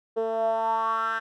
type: tone with band-pass filter sweep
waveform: 10% pulse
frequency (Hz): 224.2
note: A3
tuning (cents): +33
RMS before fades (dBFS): -26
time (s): 0.16-1.2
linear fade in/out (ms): 20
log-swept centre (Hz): 470 to 1600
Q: 5.7
effects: none